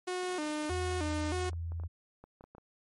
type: tone with vibrato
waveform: sawtooth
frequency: 331.9 Hz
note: E4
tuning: 12 cents sharp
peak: -29 dBFS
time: 0.07-1.5 s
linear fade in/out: 10 ms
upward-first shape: square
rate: 1.6 Hz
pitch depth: 160 cents each way
type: tone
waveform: sine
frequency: 83.6 Hz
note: E2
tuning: 25 cents sharp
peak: -34 dBFS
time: 0.69-1.88 s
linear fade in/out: 20 ms
type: clicks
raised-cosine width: 1 ms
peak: -37 dBFS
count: 10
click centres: 1.499 / 1.532 / 1.72 / 1.799 / 1.836 / 2.24 / 2.409 / 2.44 / 2.55 / 2.582 s
effects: MP3 48 kbps